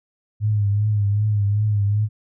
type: tone with vibrato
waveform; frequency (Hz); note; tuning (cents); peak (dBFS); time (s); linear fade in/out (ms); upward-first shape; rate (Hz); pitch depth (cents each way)
sine; 103.83; G#2; 0; -16; 0.4-2.09; 50; triangle; 2.6; 64
effects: none